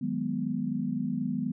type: chord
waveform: sine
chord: G# minor seventh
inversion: second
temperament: equal with one note detuned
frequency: 155.56 / 183.72 / 207.7 / 246.9 Hz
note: D#3 / F#3 / G#3 / B3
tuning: 0 / -12 / 0 / 0 cents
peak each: -36 / -35 / -33 / -31 dBFS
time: 0.01-1.52 s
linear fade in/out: 10 ms
effects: none